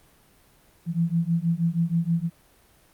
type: beating tone pair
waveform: sine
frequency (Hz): 164.81 / 171.11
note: E3 / F3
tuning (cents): 0 / -35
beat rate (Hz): 6.3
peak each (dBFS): -24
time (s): 0.86-2.3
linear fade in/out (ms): 50
effects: pink hiss -58 dBFS RMS until 2.93 s + Opus 32 kbps